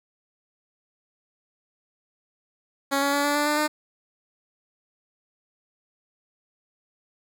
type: tone with pitch steps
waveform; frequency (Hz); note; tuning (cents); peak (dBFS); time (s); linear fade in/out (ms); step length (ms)
10% pulse; 277.2 / 281.2 / 285.3 / 289.5 / 293.7 / 298 / 302.3; C#4 / C#4 / C#4 / D4 / D4 / D4 / D#4; 0 / +25 / +50 / -25 / 0 / +25 / -50; -13; 2.91-3.68; 20; 110
effects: none